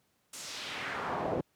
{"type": "noise with band-pass filter sweep", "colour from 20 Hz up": "brown", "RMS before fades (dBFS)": -36, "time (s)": [0.33, 1.41], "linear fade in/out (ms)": 5, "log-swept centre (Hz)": [8500, 450], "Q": 1.6, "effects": ["pink hiss -73 dBFS RMS until 1.55 s", "high-pass 100 Hz 12 dB/octave"]}